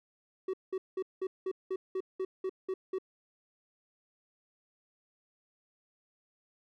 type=tone bursts; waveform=triangle; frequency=377.4 Hz; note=F#4; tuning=34 cents sharp; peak=-29 dBFS; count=11; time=0.48-2.985 s; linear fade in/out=5 ms; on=55 ms; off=190 ms; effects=none